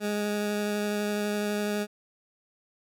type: tone with vibrato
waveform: 20% pulse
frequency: 207.7 Hz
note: G#3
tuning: in tune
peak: -22 dBFS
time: 0-1.87 s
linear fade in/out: 50 ms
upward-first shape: sine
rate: 12 Hz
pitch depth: 9 cents each way
effects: none